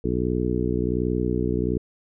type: harmonic tone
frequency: 61.3 Hz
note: B1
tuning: 12 cents flat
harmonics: 1 / 2 / 3 / 4 / 5 / 6 / 7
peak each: -29 / -29 / -29 / -29 / -29 / -29 / -29 dBFS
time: 0.04-1.78 s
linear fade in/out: 5 ms
effects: none